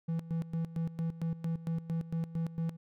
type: tone with tremolo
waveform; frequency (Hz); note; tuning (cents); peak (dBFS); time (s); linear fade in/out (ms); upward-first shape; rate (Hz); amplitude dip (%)
triangle; 164.81; E3; 0; -28; 0.08-2.77; 10; square; 4.4; 80
effects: none